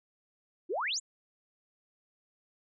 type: exponential sweep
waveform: sine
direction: up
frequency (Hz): 308.7 to 7910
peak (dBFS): -30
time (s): 0.69-1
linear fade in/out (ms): 20
effects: none